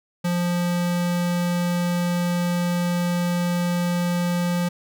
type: tone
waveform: square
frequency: 175.3 Hz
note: F3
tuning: 7 cents sharp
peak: -21 dBFS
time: 0.24-4.69 s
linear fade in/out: 10 ms
effects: none